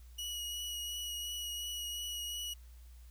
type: tone with vibrato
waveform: sawtooth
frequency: 2913 Hz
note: F#7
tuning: 28 cents flat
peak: -35 dBFS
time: 0.18-2.54 s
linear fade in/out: 10 ms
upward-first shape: triangle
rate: 2.8 Hz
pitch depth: 17 cents each way
effects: added 60 Hz sine -51 dBFS peak until 3.1 s + white hiss -67 dBFS RMS until 3.1 s